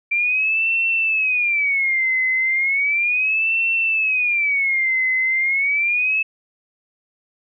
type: tone with vibrato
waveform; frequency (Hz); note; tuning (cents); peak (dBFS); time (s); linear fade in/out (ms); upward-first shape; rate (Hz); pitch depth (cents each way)
sine; 2349; D7; 0; -16; 0.11-6.23; 10; sine; 0.35; 240
effects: none